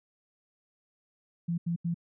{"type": "tone bursts", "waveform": "sine", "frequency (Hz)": 170, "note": "F3", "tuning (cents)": -46, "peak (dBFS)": -27, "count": 3, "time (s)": [1.48, 1.944], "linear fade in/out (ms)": 10, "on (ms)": 100, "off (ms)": 82, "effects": []}